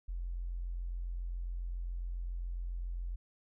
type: tone with tanh clipping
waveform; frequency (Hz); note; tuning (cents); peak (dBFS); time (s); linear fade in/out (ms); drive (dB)
triangle; 43.65; F1; 0; -35; 0.08-3.16; 10; 3
effects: none